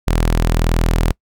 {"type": "tone", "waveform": "sawtooth", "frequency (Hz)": 41, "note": "E1", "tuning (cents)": -9, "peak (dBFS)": -9, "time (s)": [0.07, 1.12], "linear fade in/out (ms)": 10, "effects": ["noise-tail reverb RT60 0.1 s tail -26 dB re dry"]}